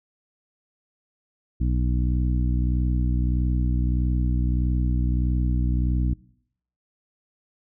harmonic tone, 61.6 Hz, B1, 4 cents flat, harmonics 1 / 2 / 3 / 4 / 5, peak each -21 / -27 / -31 / -33 / -35 dBFS, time 1.6-6.14 s, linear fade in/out 10 ms, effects noise-tail reverb RT60 0.7 s tail -22 dB re dry

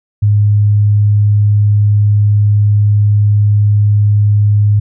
sine tone, 103.83 Hz, G#2, in tune, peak -6 dBFS, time 0.22-4.8 s, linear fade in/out 10 ms, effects none

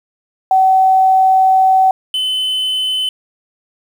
sine / triangle tone pair in turn, 759 / 3036 Hz, F#5 / F#7, +44 / +44 cents, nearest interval 2 octaves, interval 2400 cents, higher second, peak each -7 / -13 dBFS, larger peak first, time 0.51-1.91 / 2.14-3.09 s, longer first, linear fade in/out 2 ms, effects 7-bit

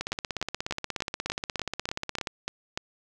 two click trains, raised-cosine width 0.2 ms, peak -13 / -12 dBFS, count 39 / 10, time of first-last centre 0.01-2.272 / 0.12-2.775 s, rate 16.8 / 3.39 Hz, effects none

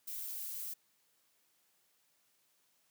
violet noise, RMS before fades -42 dBFS, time 0.07-0.74 s, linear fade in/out 10 ms, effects white hiss -74 dBFS RMS until 2.9 s + high-pass 100 Hz 12 dB/octave

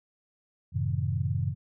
sine chord, F# diminished seventh, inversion none, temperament just, 92.5 / 111 / 133.2 / 159.84 Hz, F#2 / A2 / C3 / Eb3, 0 / +16 / +31 / +47 cents, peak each -30 / -32 / -30 / -35 dBFS, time 0.72-1.55 s, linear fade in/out 50 ms, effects none

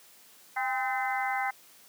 harmonic tone with a mistuned harmonic, 256.5 Hz, C4, 34 cents flat, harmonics 3 / 4 / 5 / 6 / 7 / 8, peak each -30 / -38 / -39 / -36 / -41 / -34 dBFS, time 0.56-1.51 s, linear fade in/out 10 ms, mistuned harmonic 3, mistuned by +54 cents, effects white hiss -56 dBFS RMS until 1.88 s + high-pass 150 Hz 12 dB/octave

